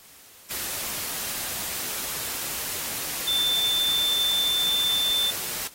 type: tone in noise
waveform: sine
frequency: 3546 Hz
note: A7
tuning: 13 cents sharp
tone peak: -21 dBFS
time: 3.27-5.31 s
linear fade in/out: 10 ms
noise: white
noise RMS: -31 dBFS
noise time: 0.5-5.68 s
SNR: +7 dB
effects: white hiss -50 dBFS RMS until 5.74 s + AAC 48 kbps